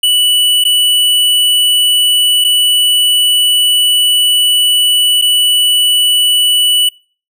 square tone with dropouts, 2960 Hz, F#7, in tune, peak -8 dBFS, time 0.03-6.89 s, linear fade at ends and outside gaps 5 ms, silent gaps 0.64-0.65 / 2.442-2.446 / 5.215-5.221 s, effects noise-tail reverb RT60 0.4 s tail -25 dB re dry

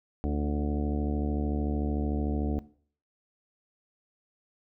harmonic tone with a mistuned harmonic, 73.42 Hz, D2, in tune, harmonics 1 / 2 / 3 / 4 / 5 / 6 / 7 / 8 / 9 / 10, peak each -29 / -39 / -34 / -33 / -42 / -39 / -46 / -45 / -52 / -42 dBFS, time 0.24-2.59 s, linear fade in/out 0 ms, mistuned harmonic 5, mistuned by -33 cents, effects noise-tail reverb RT60 0.5 s tail -19 dB re dry

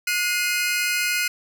sawtooth tone cluster, 1446 / 2099 / 2501 Hz, F#6 / C7 / D#7, -40 / +5 / +8 cents, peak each -22 dBFS, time 0.07-1.28 s, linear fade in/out 5 ms, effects none

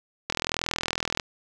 click train, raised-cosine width 0.2 ms, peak -8 dBFS, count 38, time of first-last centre 0.3-1.198 s, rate 41.2 Hz, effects none

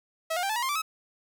sawtooth tone with pitch steps, 647 / 713.8 / 787.4 / 868.6 / 958.3 / 1057.1 / 1166.2 / 1286.5 Hz, E5 / F5 / G5 / A5 / A#5 / C6 / D6 / E6, -32 / +38 / +8 / -23 / +48 / +17 / -13 / -43 cents, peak -23 dBFS, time 0.3-0.82 s, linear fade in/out 10 ms, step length 65 ms, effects none

